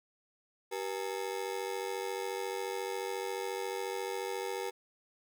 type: ring-modulated tone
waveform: 30% pulse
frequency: 433.6 Hz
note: A4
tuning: 25 cents flat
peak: -29 dBFS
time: 0.71-4.71 s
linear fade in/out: 20 ms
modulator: 47.1 Hz
effects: none